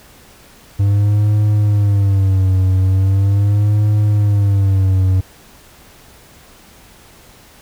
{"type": "tone with vibrato", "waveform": "triangle", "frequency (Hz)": 99.3, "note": "G2", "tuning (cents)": 23, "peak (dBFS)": -8, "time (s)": [0.79, 5.21], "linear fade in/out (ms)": 10, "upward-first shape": "sine", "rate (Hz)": 0.4, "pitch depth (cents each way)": 100, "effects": ["pink hiss -44 dBFS RMS until 7.61 s"]}